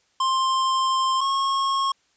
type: tone pair in turn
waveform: square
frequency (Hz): 1052 / 1087.8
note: C6 / C#6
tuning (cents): +9 / -33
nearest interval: minor second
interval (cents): 58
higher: second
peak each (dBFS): -20 / -21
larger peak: first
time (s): 0.2-1.21 / 1.21-1.92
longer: first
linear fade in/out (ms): 5
effects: white hiss -65 dBFS RMS until 2.16 s + resampled to 16000 Hz